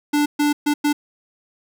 square tone bursts at uneven times, 293.7 Hz, D4, in tune, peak -16 dBFS, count 4, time 0.13-0.26 / 0.39-0.53 / 0.66-0.74 / 0.84-0.93 s, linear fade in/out 10 ms, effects none

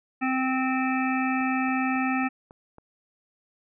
harmonic tone, 260.5 Hz, C4, 7 cents flat, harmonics 1 / 3 / 5 / 7 / 9 / 10, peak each -25 / -30 / -32 / -33 / -35 / -35 dBFS, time 0.21-2.29 s, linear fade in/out 20 ms
click train, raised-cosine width 1 ms, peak -33 dBFS, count 6, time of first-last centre 1.41-2.784 s, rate 3.64 Hz
effects none

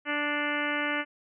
harmonic tone with a mistuned harmonic, 293.4 Hz, D4, 2 cents flat, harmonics 1 / 2 / 3 / 4 / 5 / 6 / 7 / 8 / 9 / 10, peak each -34 / -36 / -39 / -37 / -34 / -34 / -34 / -39 / -40 / -40 dBFS, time 0.05-1.05 s, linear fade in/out 50 ms, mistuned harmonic 7, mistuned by +24 cents, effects none

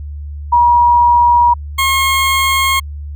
sine / 20% pulse tone pair in turn, 958 / 1078.4 Hz, A#5 / C#6, +47 / -48 cents, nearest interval major second, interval 205 cents, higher second, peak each -6 dBFS, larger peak neither, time 0.52-1.54 / 1.78-2.8 s, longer neither, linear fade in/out 10 ms, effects added 73 Hz sine -23 dBFS peak until 3.15 s

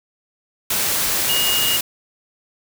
sine tone in noise, 2863 Hz, F7, 42 cents sharp, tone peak -19 dBFS, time 1.29-1.77 s, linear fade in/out 5 ms, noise white, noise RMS -20 dBFS, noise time 0.7-1.81 s, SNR -2 dB, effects none

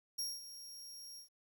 sawtooth tone with ADSR envelope, 5588 Hz, F8, in tune, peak -33 dBFS, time 0.18-1.29 s, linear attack 11 ms, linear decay 210 ms, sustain -13 dB, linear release 110 ms, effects 12-bit

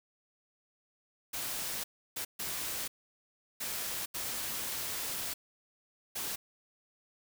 white noise bursts at uneven times, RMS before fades -37 dBFS, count 6, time 1.33-1.84 / 2.16-2.25 / 2.39-2.88 / 3.6-4.06 / 4.14-5.34 / 6.15-6.36 s, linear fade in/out 10 ms, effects none

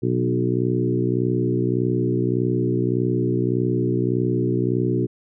harmonic tone with a mistuned harmonic, 61.7 Hz, B1, 1 cent flat, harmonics 2 / 3 / 4 / 5 / 6 / 7, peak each -23 / -27 / -28 / -25 / -24 / -30 dBFS, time 0.02-5.07 s, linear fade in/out 20 ms, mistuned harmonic 3, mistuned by -16 cents, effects none

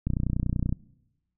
click train, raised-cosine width 5 ms, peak -14 dBFS, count 21, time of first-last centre 0.07-0.726 s, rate 30.5 Hz, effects noise-tail reverb RT60 1.0 s tail -22 dB re dry

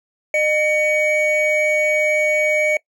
triangle tone pair together, 609.1 / 2251 Hz, D#5 / C#7, -37 / +26 cents, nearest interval octave + major seventh, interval 2263 cents, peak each -16 dBFS, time 0.34-2.77 s, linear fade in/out 2 ms, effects noise-tail reverb RT60 0.1 s tail -23 dB re dry

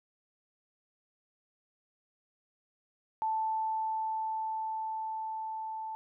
sine tone with level ramp, 880 Hz, A5, in tune, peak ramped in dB -28 to -36 dBFS, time 3.22-5.95 s, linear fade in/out 0 ms, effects none

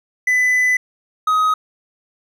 triangle tone pair in turn, 2001 / 1260.6 Hz, B6 / D#6, +22 / +22 cents, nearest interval minor sixth, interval 800 cents, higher first, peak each -11 dBFS, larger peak neither, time 0.27-0.77 / 1.27-1.54 s, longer first, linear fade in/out 5 ms, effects none

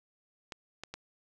clicks, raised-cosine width 0.2 ms, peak -23 dBFS, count 3, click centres 0.522 / 0.836 / 0.94 s, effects none

